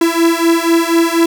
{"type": "beating tone pair", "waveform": "45% pulse", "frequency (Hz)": [331.7, 335.8], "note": ["E4", "E4"], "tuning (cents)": [11, 32], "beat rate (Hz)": 4.1, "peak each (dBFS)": -13, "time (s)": [0.01, 1.26], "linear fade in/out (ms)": 5, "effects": []}